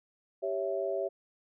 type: chord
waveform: sine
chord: C# diminished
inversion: second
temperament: equal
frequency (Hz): 392 / 554.4 / 659.3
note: G4 / C#5 / E5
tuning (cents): 0 / 0 / 0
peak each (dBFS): -34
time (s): 0.42-1.09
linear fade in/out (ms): 20
effects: none